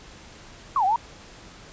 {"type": "exponential two-way sweep", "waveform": "sine", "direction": "down then up", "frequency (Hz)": [1174.7, 729, 971], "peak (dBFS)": -18, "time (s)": [0.76, 0.96], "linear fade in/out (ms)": 2, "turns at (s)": 0.85, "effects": ["pink hiss -46 dBFS RMS until 1.72 s", "resampled to 16000 Hz"]}